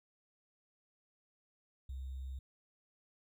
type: tone with sample-and-hold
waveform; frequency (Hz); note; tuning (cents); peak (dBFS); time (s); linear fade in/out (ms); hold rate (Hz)
sine; 65.9; C2; +13; -40; 1.89-2.39; 5; 3675
effects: none